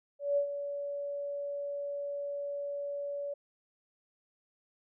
sine tone with ADSR envelope, 570 Hz, C#5, 48 cents sharp, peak -24 dBFS, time 0.19-3.34 s, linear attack 180 ms, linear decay 92 ms, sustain -10 dB, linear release 8 ms, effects none

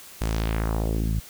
sawtooth tone with low-pass filter sweep, 55 Hz, A1, in tune, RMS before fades -25 dBFS, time 0.21-1.2 s, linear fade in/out 5 ms, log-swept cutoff 11000 to 130 Hz, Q 1.6, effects white hiss -45 dBFS RMS until 1.29 s

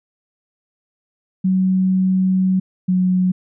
sine tone pair in turn, 187.3 / 183.76 Hz, F#3 / F#3, +21 / -12 cents, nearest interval unison, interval 33 cents, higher first, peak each -13 dBFS, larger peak neither, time 1.44-2.6 / 2.88-3.32 s, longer first, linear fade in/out 10 ms, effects none

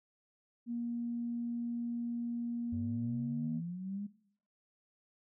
sine tone, 236.6 Hz, A#3, 26 cents sharp, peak -34 dBFS, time 0.66-3.62 s, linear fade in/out 50 ms
sine linear sweep, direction up, 89.5 to 207.7 Hz, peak -37 dBFS, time 2.72-4.07 s, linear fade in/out 10 ms
effects noise-tail reverb RT60 0.6 s tail -17 dB re dry + tanh soft clip ceiling -25 dBFS

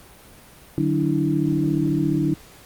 sine tone cluster, 149.9 / 187.3 / 291.5 / 325.8 Hz, D3 / F#3 / D4 / E4, +36 / +21 / -13 / -20 cents, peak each -23 / -27 / -23 / -23 dBFS, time 0.78-2.34 s, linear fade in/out 0 ms, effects pink hiss -47 dBFS RMS until 2.65 s + Opus 32 kbps

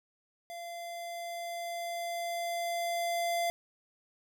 square tone with level ramp, 687 Hz, F5, 29 cents flat, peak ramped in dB -41 to -29 dBFS, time 0.5-3.5 s, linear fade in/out 0 ms, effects none

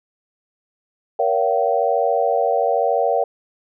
sine tone cluster, 469.2 / 563 / 683 / 764 Hz, A#4 / C#5 / F5 / G5, +11 / +27 / -39 / -45 cents, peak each -21 dBFS, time 1.19-3.24 s, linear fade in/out 5 ms, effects none

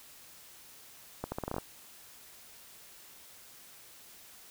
accelerating click train, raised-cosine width 1 ms, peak -20 dBFS, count 9, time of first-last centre 1.24-1.583 s, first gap 80 ms, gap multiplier 0.81, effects white hiss -54 dBFS RMS until 4.5 s

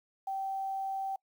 sine tone with quantisation, 776 Hz, G5, 18 cents flat, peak -32 dBFS, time 0.27-1.16 s, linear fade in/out 5 ms, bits 10, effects noise-tail reverb RT60 0.1 s tail -26 dB re dry

